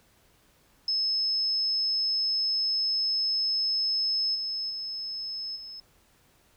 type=tone with level steps; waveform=sine; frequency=5200 Hz; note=E8; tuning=24 cents flat; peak=-24 / -29 / -32 / -39 dBFS; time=0.88-5.8 s; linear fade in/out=2 ms; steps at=4.34 / 4.69 / 5.55 s; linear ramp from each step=20 ms; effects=pink hiss -63 dBFS RMS until 6.56 s